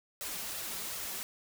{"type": "noise with flanger", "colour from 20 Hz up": "white", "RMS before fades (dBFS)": -39, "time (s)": [0.21, 1.23], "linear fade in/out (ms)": 0, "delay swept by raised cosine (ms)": [1.5, 5.3], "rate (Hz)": 2.7, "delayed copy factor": 0.65, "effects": []}